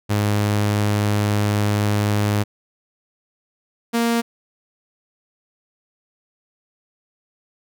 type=tone pair in turn; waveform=sawtooth; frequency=103.83 / 233.1 Hz; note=G#2 / A#3; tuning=0 / 0 cents; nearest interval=octave + major second; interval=1400 cents; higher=second; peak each=-13 dBFS; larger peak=neither; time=0.09-2.44 / 3.93-4.22 s; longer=first; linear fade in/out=20 ms; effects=none